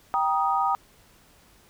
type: chord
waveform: sine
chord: Eb major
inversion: first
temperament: equal with one note detuned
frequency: 784 / 947 / 1244.5 Hz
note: G5 / Bb5 / Eb6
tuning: 0 / +27 / 0 cents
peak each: -25 / -26 / -25 dBFS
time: 0.14-0.75 s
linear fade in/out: 0 ms
effects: pink hiss -57 dBFS RMS until 1.69 s